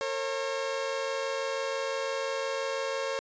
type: tone pair together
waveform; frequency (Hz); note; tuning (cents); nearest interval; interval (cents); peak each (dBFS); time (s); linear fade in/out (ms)
sawtooth; 456.1 / 542; A#4 / C#5; -38 / -39; minor third; 299; -31 / -27; 0.01-3.19; 0
effects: resampled to 16000 Hz